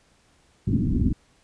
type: low-pass noise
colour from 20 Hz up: white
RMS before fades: -22 dBFS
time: 0.67-1.13 s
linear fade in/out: 5 ms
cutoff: 290 Hz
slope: 48 dB/octave
effects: pink hiss -61 dBFS RMS until 1.43 s + resampled to 22050 Hz